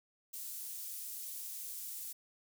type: high-pass noise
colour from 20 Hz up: pink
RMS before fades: -44 dBFS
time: 0.33-2.13 s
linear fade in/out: 10 ms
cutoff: 9900 Hz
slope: 12 dB/octave
effects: none